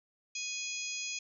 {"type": "harmonic tone with a mistuned harmonic", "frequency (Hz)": 830.6, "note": "G#5", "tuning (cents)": 0, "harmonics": [3, 4, 5, 6, 7, 8], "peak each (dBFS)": [-40, -45, -48, -44, -46, -40], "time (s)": [0.35, 1.19], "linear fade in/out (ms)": 5, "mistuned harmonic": 7, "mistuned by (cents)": 36, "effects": []}